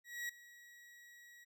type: tone with ADSR envelope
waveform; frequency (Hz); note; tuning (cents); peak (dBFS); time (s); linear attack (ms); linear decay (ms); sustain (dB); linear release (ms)
40% pulse; 1915; A#6; +46; -37; 0.04-1.45; 250; 6; -19; 19
effects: none